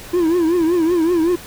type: tone with vibrato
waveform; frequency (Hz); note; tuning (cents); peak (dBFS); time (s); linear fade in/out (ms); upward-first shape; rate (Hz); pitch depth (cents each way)
triangle; 337.8; E4; +42; -11; 0.13-1.36; 10; triangle; 5.3; 140
effects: pink hiss -36 dBFS RMS until 1.46 s